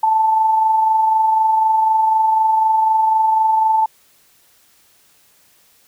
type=tone with amplitude modulation; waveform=sine; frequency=880 Hz; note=A5; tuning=in tune; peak=-10 dBFS; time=0.03-3.86 s; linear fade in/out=5 ms; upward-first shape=sine; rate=24 Hz; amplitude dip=35%; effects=white hiss -54 dBFS RMS until 5.87 s